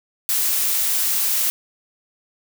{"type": "noise", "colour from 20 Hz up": "blue", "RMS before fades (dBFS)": -20, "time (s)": [0.29, 1.5], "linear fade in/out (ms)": 0, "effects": []}